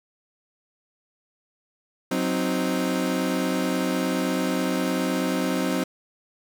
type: chord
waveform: 30% pulse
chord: C diminished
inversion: second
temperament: equal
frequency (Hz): 185 / 261.6 / 311.1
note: Gb3 / C4 / Eb4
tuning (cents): 0 / 0 / 0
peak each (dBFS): -25 / -23 / -26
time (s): 2.11-5.84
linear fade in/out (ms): 5
effects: none